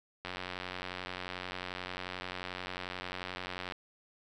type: click train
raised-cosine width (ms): 0.3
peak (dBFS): -22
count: 318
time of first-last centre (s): 0.25-3.722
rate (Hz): 91.3
effects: none